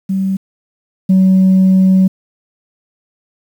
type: tone pair in turn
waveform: sine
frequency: 191.9 / 188.49 Hz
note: G3 / F#3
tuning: -37 / +32 cents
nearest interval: unison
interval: 31 cents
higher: first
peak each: -12 / -4 dBFS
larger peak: second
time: 0.09-0.37 / 1.09-2.08 s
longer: second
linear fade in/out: 10 ms
effects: tanh soft clip ceiling -4 dBFS + 7-bit